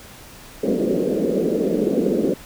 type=band-pass noise; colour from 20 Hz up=white; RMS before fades=-20 dBFS; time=0.63-2.34 s; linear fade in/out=5 ms; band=180 to 510 Hz; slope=48 dB/octave; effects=pink hiss -42 dBFS RMS until 2.45 s